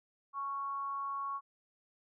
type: tone with frequency modulation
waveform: sine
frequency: 1108.7 Hz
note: C#6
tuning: in tune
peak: -35 dBFS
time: 0.33-1.41 s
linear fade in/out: 50 ms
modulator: 263 Hz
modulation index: 0.27
effects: none